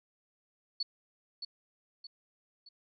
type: tone with echo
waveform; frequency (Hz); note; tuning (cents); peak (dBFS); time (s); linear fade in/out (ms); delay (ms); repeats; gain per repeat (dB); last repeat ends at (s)
sine; 4435; C#8; 0; -30; 0.8-0.83; 5; 620; 3; -7; 2.69
effects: none